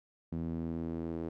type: tone with band-pass filter sweep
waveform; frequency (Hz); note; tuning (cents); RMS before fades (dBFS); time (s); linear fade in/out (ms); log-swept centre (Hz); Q
sawtooth; 82.41; E2; 0; -37; 0.32-1.29; 5; 210 to 350; 2
effects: none